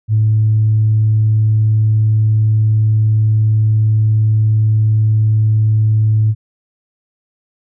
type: tone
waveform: sine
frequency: 108.6 Hz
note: A2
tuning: 22 cents flat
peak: -8 dBFS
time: 0.08-6.35 s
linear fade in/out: 50 ms
effects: tanh soft clip ceiling -4 dBFS